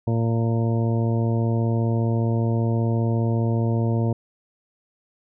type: harmonic tone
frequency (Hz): 114.9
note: A#2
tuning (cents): -25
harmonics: 1 / 2 / 3 / 4 / 5 / 6 / 8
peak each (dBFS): -20 / -26 / -30 / -32 / -34 / -36 / -38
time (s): 0.07-4.13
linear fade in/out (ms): 5
effects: none

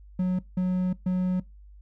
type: tone bursts at uneven times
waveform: triangle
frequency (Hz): 183.2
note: F#3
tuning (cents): -17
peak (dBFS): -20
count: 3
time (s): 0.19-0.39 / 0.57-0.93 / 1.06-1.4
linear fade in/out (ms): 5
effects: noise-tail reverb RT60 0.2 s tail -22 dB re dry + added 50 Hz sine -46 dBFS peak until 1.81 s

